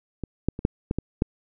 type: clicks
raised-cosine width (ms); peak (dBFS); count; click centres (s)
3; -17 / -8 / -19 / -6 / -11 / -12 / -7; 7; 0.237 / 0.486 / 0.591 / 0.651 / 0.911 / 0.986 / 1.221
effects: none